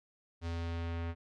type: tone with low-pass filter sweep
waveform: square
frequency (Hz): 84.1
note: E2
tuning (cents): +35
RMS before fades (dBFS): -37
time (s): 0.41-1.15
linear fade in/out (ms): 50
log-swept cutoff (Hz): 5300 to 2300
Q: 1.1
effects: none